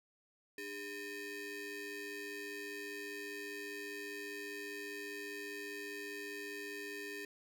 30% pulse ring-modulated tone, 705 Hz, F5, 16 cents sharp, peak -37 dBFS, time 0.58-7.25 s, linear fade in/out 2 ms, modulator 1110 Hz, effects none

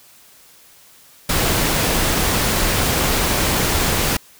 pink noise, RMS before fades -18 dBFS, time 1.29-4.17 s, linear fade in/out 5 ms, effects white hiss -48 dBFS RMS until 4.39 s

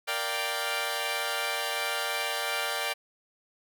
10% pulse chord, G minor seventh, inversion first, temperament equal, 466.2 / 587.3 / 698.5 / 784 Hz, Bb4 / D5 / F5 / G5, 0 / 0 / 0 / 0 cents, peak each -28 / -25 / -28 / -25 dBFS, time 0.07-2.94 s, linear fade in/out 20 ms, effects none

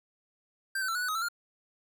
square tone with pitch steps, 1573 / 1520 / 1342 / 1466 / 1488 / 1263 / 1334 / 1408 Hz, G6 / F#6 / E6 / F#6 / F#6 / D#6 / E6 / F6, +6 / +46 / +31 / -16 / +9 / +26 / +20 / +14 cents, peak -30 dBFS, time 0.75-1.286 s, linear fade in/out 5 ms, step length 67 ms, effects none

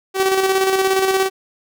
sawtooth tone with tremolo, 382.8 Hz, G4, 41 cents flat, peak -9 dBFS, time 0.14-1.3 s, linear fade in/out 50 ms, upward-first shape square, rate 17 Hz, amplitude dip 40%, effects none

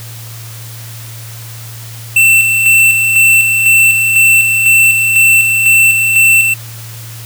square tone with tremolo, 2683 Hz, E7, 30 cents sharp, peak -5 dBFS, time 2.16-6.54 s, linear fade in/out 5 ms, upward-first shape square, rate 2 Hz, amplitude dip 40%, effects added 114 Hz sine -27 dBFS peak until 7.25 s + white hiss -32 dBFS RMS until 7.25 s

